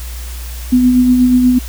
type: tone with tremolo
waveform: sine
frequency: 250 Hz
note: B3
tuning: 21 cents sharp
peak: -5 dBFS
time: 0.72-1.59 s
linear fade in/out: 10 ms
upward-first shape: sine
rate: 8.3 Hz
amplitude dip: 35%
effects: added 60 Hz sine -23 dBFS peak until 1.68 s + white hiss -33 dBFS RMS until 1.68 s

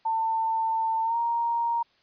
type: tone with pitch glide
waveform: sine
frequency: 896 to 934.6 Hz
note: A5 to A#5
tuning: +31 to +4 cents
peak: -23 dBFS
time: 0.05-1.83 s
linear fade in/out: 10 ms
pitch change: +73 cents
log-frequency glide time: 1.03-1.17 s
effects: white hiss -64 dBFS RMS until 2.02 s + resampled to 11025 Hz

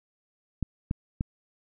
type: clicks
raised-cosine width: 5 ms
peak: -15 dBFS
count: 3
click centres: 0.627 / 0.911 / 1.209 s
effects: none

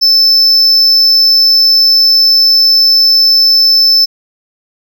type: tone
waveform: triangle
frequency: 5274 Hz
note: E8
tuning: in tune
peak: -3 dBFS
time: 0.01-4.06 s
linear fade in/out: 20 ms
effects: none

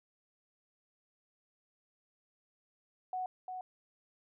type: tone with echo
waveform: sine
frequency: 740 Hz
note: F#5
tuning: in tune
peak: -34 dBFS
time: 3.13-3.26 s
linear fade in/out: 2 ms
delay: 350 ms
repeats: 1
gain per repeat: -5 dB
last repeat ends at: 3.61 s
effects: none

